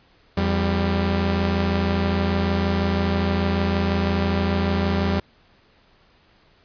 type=tone pair together; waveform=sawtooth; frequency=85.5 / 197.34 Hz; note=F2 / G3; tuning=-36 / +12 cents; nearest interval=octave + major second; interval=1448 cents; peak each=-18 dBFS; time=0.37-5.2 s; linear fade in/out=5 ms; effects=pink hiss -57 dBFS RMS until 6.64 s + resampled to 11025 Hz